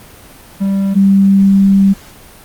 triangle / sine tone pair in turn, 195.8 / 195.8 Hz, G3 / G3, -2 / -2 cents, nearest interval unison, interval 0 cents, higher neither, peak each -9 / -5 dBFS, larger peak second, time 0.6-0.95 / 0.95-1.94 s, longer second, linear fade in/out 20 ms, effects pink hiss -38 dBFS RMS until 2.44 s + Opus 32 kbps

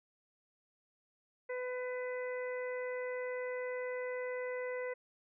harmonic tone, 501 Hz, B4, 25 cents sharp, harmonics 1 / 2 / 3 / 4 / 5, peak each -37 / -49 / -50 / -45 / -58 dBFS, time 1.49-4.94 s, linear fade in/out 10 ms, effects none

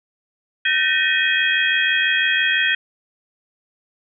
sine tone cluster, 1537 / 1802 / 1888 / 2510 / 3257 Hz, G6 / A6 / A#6 / D#7 / G#7, -35 / +41 / +22 / +15 / -34 cents, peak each -22 dBFS, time 0.65-2.75 s, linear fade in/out 5 ms, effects none

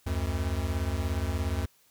square beating tone pair, 72.9 / 89.9 Hz, D2 / F#2, -12 / -49 cents, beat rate 17 Hz, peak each -31 dBFS, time 0.06-1.66 s, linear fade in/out 10 ms, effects white hiss -64 dBFS RMS until 1.9 s

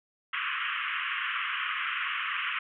pink band-pass noise, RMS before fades -32 dBFS, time 0.33-2.59 s, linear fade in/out 5 ms, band 1100 to 3100 Hz, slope 96 dB/octave, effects none

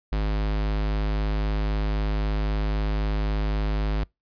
square tone, 51.91 Hz, G#1, in tune, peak -23 dBFS, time 0.12-4.04 s, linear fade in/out 5 ms, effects noise-tail reverb RT60 0.2 s tail -26 dB re dry + resampled to 11025 Hz

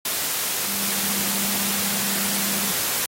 sine tone in noise, 199.6 Hz, G3, 32 cents sharp, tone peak -32 dBFS, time 0.67-2.71 s, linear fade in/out 5 ms, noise white, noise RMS -24 dBFS, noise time 0.05-3.06 s, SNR -11 dB, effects high-pass 100 Hz 12 dB/octave + AAC 48 kbps

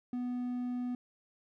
triangle tone, 246.9 Hz, B3, in tune, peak -31 dBFS, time 0.13-0.95 s, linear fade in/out 2 ms, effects none

